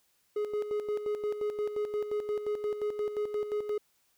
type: tone with tremolo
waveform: triangle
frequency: 418.9 Hz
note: G#4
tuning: 15 cents sharp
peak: -26 dBFS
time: 0.36-3.78 s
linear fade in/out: 5 ms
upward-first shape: square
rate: 5.7 Hz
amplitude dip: 60%
effects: white hiss -71 dBFS RMS until 4.17 s